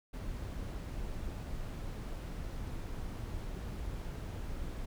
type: noise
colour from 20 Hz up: brown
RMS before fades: -40 dBFS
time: 0.13-4.86 s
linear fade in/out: 10 ms
effects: none